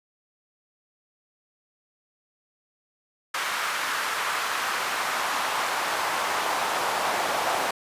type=noise with high-pass filter sweep; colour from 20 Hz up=brown; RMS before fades=-27 dBFS; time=3.34-7.71 s; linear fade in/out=5 ms; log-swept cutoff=1400 to 770 Hz; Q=1.5; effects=resampled to 32000 Hz